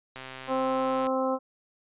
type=click train; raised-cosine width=0.3 ms; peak=-24 dBFS; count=120; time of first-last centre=0.16-1.068 s; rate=131 Hz
type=harmonic tone; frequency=262.1 Hz; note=C4; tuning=3 cents sharp; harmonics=1 / 2 / 3 / 4 / 5; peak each=-30 / -27 / -33 / -33 / -36 dBFS; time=0.47-1.39 s; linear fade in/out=50 ms
effects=resampled to 8000 Hz